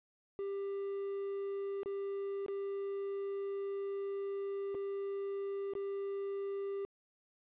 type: tone with dropouts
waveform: triangle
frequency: 396.2 Hz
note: G4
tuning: 18 cents sharp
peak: -34 dBFS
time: 0.39-6.85 s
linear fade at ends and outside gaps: 0 ms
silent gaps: 1.832-1.859 / 2.462-2.483 / 4.745-4.75 / 5.736-5.752 s
effects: resampled to 8000 Hz + 12-bit